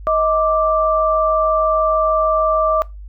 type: tone pair together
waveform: sine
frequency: 631.7 / 1174.7 Hz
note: D#5 / D6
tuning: +26 / 0 cents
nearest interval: major seventh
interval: 1074 cents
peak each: -16 dBFS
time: 0.07-2.82 s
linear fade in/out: 0 ms
effects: noise-tail reverb RT60 0.2 s tail -20 dB re dry + added 50 Hz sine -31 dBFS peak until 3.08 s